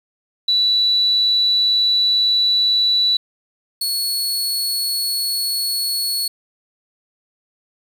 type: tone pair in turn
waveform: sine / sawtooth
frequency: 3951 / 4377 Hz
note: B7 / C#8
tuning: 0 / -23 cents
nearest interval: major second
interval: 177 cents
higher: second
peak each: -13 / -16 dBFS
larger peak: first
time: 0.48-3.17 / 3.81-6.28 s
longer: first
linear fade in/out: 5 ms
effects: 7-bit